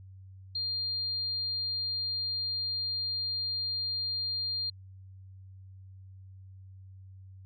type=tone; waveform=sine; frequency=4200 Hz; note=C8; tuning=6 cents sharp; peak=-30 dBFS; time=0.55-4.7 s; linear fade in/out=5 ms; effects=added 95 Hz sine -47 dBFS peak until 7.45 s